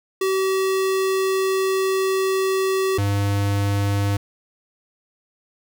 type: tone pair in turn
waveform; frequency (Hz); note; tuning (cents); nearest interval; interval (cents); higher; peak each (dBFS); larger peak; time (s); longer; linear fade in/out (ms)
square; 382 / 100.57; G4 / G2; -45 / +45; octave + major seventh; 2310; first; -19; neither; 0.21-2.98 / 2.98-4.17; first; 5
effects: none